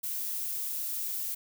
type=noise; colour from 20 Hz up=violet; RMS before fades=-34 dBFS; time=0.03-1.35 s; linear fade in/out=10 ms; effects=none